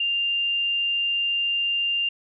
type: tone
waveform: sine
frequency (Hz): 2794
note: F7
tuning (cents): 0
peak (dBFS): -21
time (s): 0-2.09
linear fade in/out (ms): 5
effects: none